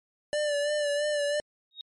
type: tone with vibrato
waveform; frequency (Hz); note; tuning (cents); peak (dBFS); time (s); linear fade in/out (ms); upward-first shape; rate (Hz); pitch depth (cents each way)
square; 587.3; D5; 0; -26; 0.33-1.4; 0; sine; 3; 38
type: tone with exponential growth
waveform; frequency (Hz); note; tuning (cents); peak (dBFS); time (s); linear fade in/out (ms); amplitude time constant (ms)
sine; 3752; A#7; +11; -32; 1.71-1.81; 1; 21
effects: MP3 48 kbps